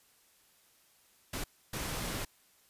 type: noise bursts at uneven times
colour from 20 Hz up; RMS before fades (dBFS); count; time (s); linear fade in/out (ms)
pink; -37; 2; 1.33-1.44 / 1.73-2.25; 5
effects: white hiss -66 dBFS RMS until 2.69 s + resampled to 32000 Hz